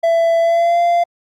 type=tone with pitch glide; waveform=triangle; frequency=667 to 690.9 Hz; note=E5 to F5; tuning=+20 to -19 cents; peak=-9 dBFS; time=0.03-1.04 s; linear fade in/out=10 ms; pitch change=+61 cents; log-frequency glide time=0.4-0.8 s; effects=Opus 48 kbps